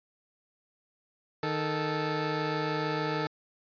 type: tone pair together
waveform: 15% pulse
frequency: 155 / 438.4 Hz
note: D#3 / A4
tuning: -6 / -6 cents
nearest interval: octave + tritone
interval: 1800 cents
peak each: -25 dBFS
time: 1.43-3.27 s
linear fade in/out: 2 ms
effects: resampled to 11025 Hz